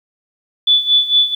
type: tone with tremolo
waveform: sine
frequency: 3467 Hz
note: A7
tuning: 26 cents flat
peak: -7 dBFS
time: 0.67-1.35 s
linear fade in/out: 5 ms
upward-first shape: sine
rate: 4.4 Hz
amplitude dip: 80%
effects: 8-bit